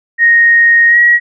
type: tone with pitch glide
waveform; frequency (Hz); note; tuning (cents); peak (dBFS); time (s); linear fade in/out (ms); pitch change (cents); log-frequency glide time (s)
sine; 1864.7 to 1908.3; A#6 to A#6; 0 to +40; -4; 0.18-1.2; 50; +40; 0.88-0.98
effects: none